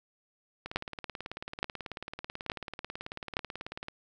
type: two click trains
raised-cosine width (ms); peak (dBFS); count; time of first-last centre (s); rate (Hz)
0.3; -12 / -22; 4 / 60; 0.76-3.369 / 0.66-3.884; 1.15 / 18.3
effects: none